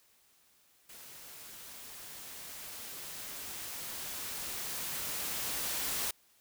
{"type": "noise with level ramp", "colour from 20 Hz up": "white", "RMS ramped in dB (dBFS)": [-51, -34], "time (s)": [0.89, 6.11], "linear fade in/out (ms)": 5, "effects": ["white hiss -67 dBFS RMS until 6.4 s"]}